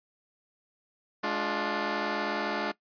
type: chord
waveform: 10% pulse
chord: D diminished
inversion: second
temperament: just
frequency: 211.4 / 293.7 / 352.4 Hz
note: Ab3 / D4 / F4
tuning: +31 / 0 / +16 cents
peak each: -25 dBFS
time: 1.23-2.72 s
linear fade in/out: 10 ms
effects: noise-tail reverb RT60 0.1 s tail -19 dB re dry + resampled to 11025 Hz